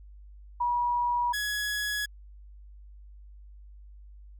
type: tone pair in turn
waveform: sine / sawtooth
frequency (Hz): 965 / 1681.4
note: B5 / G#6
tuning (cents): -40 / +21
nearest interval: minor seventh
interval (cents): 961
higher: second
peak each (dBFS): -24 / -25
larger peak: first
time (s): 0.6-1.33 / 1.33-2.06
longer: neither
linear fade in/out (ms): 10
effects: added 50 Hz sine -46 dBFS peak until 4.39 s